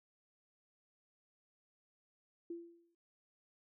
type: tone with exponential decay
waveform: sine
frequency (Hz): 340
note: F4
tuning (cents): -46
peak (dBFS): -39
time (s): 2.5-2.95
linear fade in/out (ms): 5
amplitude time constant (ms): 97
effects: none